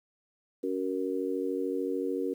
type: harmonic tone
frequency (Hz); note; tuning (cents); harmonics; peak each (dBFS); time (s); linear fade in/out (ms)
93.5; F#2; +19; 3 / 4 / 5; -33 / -33 / -33; 0.63-2.34; 10
effects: 10-bit